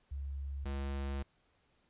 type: tone pair in turn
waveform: sine / square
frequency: 69.3 / 69.05 Hz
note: C#2 / C#2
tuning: 0 / -6 cents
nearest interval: unison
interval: 6 cents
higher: first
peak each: -37 / -36 dBFS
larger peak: second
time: 0.11-0.65 / 0.65-1.23 s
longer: second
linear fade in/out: 10 ms
effects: pink hiss -73 dBFS RMS until 1.89 s + resampled to 8000 Hz